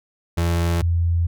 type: tone pair in turn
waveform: 35% pulse / sine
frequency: 85 / 85 Hz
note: F2 / F2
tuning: -46 / -46 cents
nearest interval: unison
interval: 0 cents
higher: neither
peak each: -16 dBFS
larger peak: neither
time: 0.37-0.82 / 0.82-1.27 s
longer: neither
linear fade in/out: 10 ms
effects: none